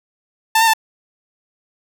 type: tone with pitch steps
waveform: sawtooth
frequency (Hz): 889 / 909 / 884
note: A5 / A#5 / A5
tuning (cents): +18 / -44 / +8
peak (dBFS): -7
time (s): 0.55-0.736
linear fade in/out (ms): 5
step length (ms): 62
effects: none